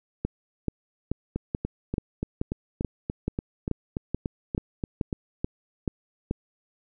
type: two click trains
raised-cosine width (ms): 3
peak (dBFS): -15 / -13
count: 14 / 15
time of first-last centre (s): 1.36-5.128 / 0.25-6.311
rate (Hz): 3.45 / 2.31
effects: none